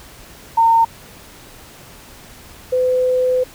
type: tone pair in turn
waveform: sine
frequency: 913 / 506.7 Hz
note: A#5 / B4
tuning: -36 / +44 cents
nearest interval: minor seventh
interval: 1020 cents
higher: first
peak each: -9 / -13 dBFS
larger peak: first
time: 0.57-0.85 / 2.72-3.44 s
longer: second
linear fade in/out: 10 ms
effects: pink hiss -41 dBFS RMS until 3.54 s